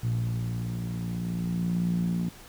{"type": "tone with band-pass filter sweep", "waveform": "10% pulse", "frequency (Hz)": 58.2, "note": "A#1", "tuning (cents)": -2, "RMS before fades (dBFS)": -29, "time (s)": [0.03, 2.29], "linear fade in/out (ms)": 5, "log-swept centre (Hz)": [120, 190], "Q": 6.7, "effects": ["pink hiss -49 dBFS RMS until 2.48 s"]}